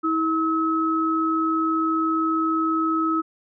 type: tone pair together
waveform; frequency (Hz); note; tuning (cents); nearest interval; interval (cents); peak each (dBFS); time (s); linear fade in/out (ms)
sine; 321.8 / 1287; E4 / E6; -42 / -42; 2 octaves; 2400; -22 / -22; 0.03-3.22; 20
effects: none